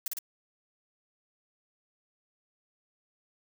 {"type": "noise with echo", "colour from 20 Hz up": "blue", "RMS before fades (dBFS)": -32, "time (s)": [0.06, 0.08], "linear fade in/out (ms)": 2, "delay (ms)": 54, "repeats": 2, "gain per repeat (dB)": -2, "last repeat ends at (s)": 0.188, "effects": []}